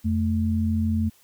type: tone pair together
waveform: sine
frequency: 87.31 / 220 Hz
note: F2 / A3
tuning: 0 / 0 cents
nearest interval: octave + major third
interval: 1600 cents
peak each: -23 dBFS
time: 0.04-1.1 s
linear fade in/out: 20 ms
effects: white hiss -58 dBFS RMS until 1.23 s